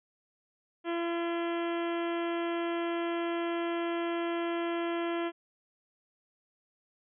harmonic tone with a mistuned harmonic, 339.6 Hz, F4, 48 cents flat, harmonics 1 / 2 / 3 / 4 / 5 / 6 / 7 / 8 / 9 / 10, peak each -31 / -37 / -41 / -43 / -45 / -47 / -48 / -49 / -50 / -51 dBFS, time 0.84-5.32 s, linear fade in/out 50 ms, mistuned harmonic 10, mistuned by -61 cents, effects none

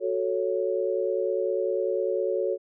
sine chord, F# minor, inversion none, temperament equal, 370 / 440 / 554.4 Hz, F#4 / A4 / C#5, 0 / 0 / 0 cents, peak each -28 dBFS, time 0-2.58 s, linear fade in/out 50 ms, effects none

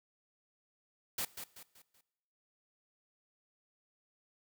white noise with echo, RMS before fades -36 dBFS, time 1.18-1.25 s, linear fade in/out 5 ms, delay 190 ms, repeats 4, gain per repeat -8 dB, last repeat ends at 2.01 s, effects noise-tail reverb RT60 1.0 s tail -20 dB re dry

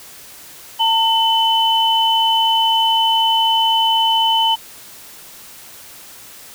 sine tone pair together, 900 / 3024 Hz, A5 / F#7, +39 / +37 cents, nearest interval octave + major sixth, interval 2098 cents, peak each -15 / -15 dBFS, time 0.79-4.56 s, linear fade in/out 20 ms, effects white hiss -39 dBFS RMS until 6.54 s

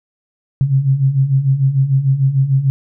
sine beating tone pair, 130.81 / 137.51 Hz, C3 / C#3, 0 / -14 cents, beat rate 6.7 Hz, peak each -17 / -12 dBFS, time 0.61-2.7 s, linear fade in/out 0 ms, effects none

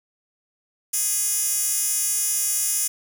10% pulse tone with high-pass filter, 415.3 Hz, G#4, in tune, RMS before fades -23 dBFS, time 0.93-2.88 s, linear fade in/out 10 ms, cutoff 8500 Hz, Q 1.9, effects none

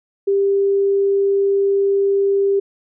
sine tone, 396.1 Hz, G4, 18 cents sharp, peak -13 dBFS, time 0.27-2.6 s, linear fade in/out 10 ms, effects none

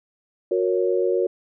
sine chord, F# major, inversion none, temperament equal with one note detuned, 365.1 / 466.2 / 554.4 Hz, F#4 / A#4 / C#5, -23 / 0 / 0 cents, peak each -21 / -23 / -25 dBFS, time 0.51-1.27 s, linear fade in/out 5 ms, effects none

